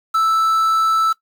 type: tone with quantisation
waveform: triangle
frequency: 1318.5 Hz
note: E6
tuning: in tune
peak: -11 dBFS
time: 0.14-1.13 s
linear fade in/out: 10 ms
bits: 6
effects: noise-tail reverb RT60 0.1 s tail -18 dB re dry